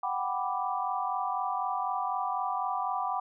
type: chord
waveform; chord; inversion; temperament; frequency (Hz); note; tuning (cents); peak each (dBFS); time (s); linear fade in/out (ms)
sine; G major seventh; third; equal; 740 / 784 / 987.8 / 1174.7; F#5 / G5 / B5 / D6; 0 / 0 / 0 / 0; -34; 0.03-3.2; 5
effects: none